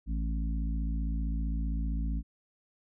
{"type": "harmonic tone", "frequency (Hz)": 55.4, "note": "A1", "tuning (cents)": 13, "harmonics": [1, 3, 4, 5], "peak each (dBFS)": [-29, -39, -41, -43], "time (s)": [0.06, 2.23], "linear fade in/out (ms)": 50, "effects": []}